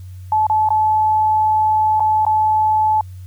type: tone with dropouts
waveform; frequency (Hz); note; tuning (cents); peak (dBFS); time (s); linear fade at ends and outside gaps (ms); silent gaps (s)
sine; 864; A5; -32; -12; 0.32-3.01; 2; 0.468-0.498 / 0.689-0.704 / 1.997-2.004 / 2.251-2.265
effects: added 92 Hz sine -31 dBFS peak until 3.26 s + white hiss -55 dBFS RMS until 3.26 s